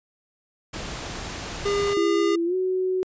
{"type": "noise", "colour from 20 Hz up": "pink", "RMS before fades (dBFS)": -33, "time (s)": [0.73, 1.94], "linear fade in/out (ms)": 10}
{"type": "tone", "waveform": "square", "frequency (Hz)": 404.5, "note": "G#4", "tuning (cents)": -46, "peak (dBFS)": -22, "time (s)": [1.65, 2.36], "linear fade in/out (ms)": 10}
{"type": "tone with pitch glide", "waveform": "sine", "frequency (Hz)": [337.2, 372], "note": ["E4", "F#4"], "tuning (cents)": [39, 9], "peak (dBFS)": -21, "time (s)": [1.97, 3.03], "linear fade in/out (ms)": 0, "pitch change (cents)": 170, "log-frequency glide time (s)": [2.45, 2.55]}
{"effects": ["resampled to 16000 Hz"]}